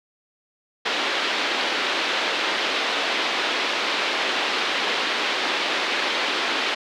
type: band-pass noise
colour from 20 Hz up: white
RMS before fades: -24 dBFS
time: 0.85-6.75 s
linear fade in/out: 10 ms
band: 270 to 3800 Hz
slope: 24 dB/octave
effects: none